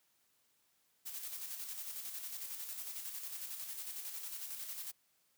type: noise with tremolo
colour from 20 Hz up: blue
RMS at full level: -43 dBFS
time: 1.05-4.92 s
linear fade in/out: 20 ms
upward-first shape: square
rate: 11 Hz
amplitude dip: 40%
effects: white hiss -75 dBFS RMS until 5.37 s + high-pass 60 Hz 12 dB/octave